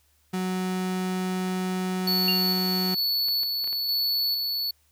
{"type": "tone", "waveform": "35% pulse", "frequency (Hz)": 185, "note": "F#3", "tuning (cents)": 0, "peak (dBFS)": -24, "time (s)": [0.33, 2.95], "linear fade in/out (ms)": 10}
{"type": "clicks", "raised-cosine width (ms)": 0.3, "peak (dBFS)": -27, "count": 7, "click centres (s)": [1.482, 2.579, 3.285, 3.433, 3.642, 3.675, 3.729]}
{"type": "tone with tremolo", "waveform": "square", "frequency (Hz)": 4435, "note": "C#8", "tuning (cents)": 0, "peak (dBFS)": -23, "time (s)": [2.07, 4.71], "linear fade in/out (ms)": 5, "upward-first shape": "square", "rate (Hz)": 1.1, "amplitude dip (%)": 30}
{"type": "tone with exponential decay", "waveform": "sine", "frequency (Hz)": 2794, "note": "F7", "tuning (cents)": 0, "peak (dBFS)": -21, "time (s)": [2.28, 2.5], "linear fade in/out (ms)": 2, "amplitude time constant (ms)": 47}
{"effects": ["added 74 Hz sine -66 dBFS peak until 4.91 s", "white hiss -66 dBFS RMS until 4.91 s"]}